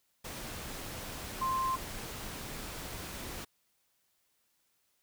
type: tone in noise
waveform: sine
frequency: 1049 Hz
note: C6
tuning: 4 cents sharp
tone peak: -29 dBFS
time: 1.41-1.76 s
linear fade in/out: 10 ms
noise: pink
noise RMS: -42 dBFS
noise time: 0.24-3.45 s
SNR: +10 dB
effects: white hiss -75 dBFS RMS until 5.02 s